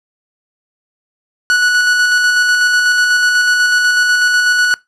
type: tone with tremolo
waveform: 45% pulse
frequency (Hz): 1473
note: F#6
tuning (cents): -8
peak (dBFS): -8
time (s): 1.5-4.74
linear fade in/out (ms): 0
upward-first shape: square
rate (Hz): 8.1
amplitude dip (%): 25
effects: noise-tail reverb RT60 0.2 s tail -22 dB re dry + low-pass 7000 Hz 12 dB/octave